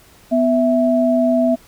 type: tone pair together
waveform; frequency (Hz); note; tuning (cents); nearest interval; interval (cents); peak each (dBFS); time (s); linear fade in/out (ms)
sine; 249 / 657.9; B3 / E5; +14 / -4; octave + perfect fourth; 1682; -15; 0.31-1.56; 20
effects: pink hiss -48 dBFS RMS until 1.67 s